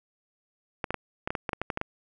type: clicks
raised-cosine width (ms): 0.5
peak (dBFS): -14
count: 12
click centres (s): 0.842 / 0.906 / 0.943 / 1.275 / 1.305 / 1.352 / 1.492 / 1.532 / 1.616 / 1.702 / 1.774 / 1.814
effects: none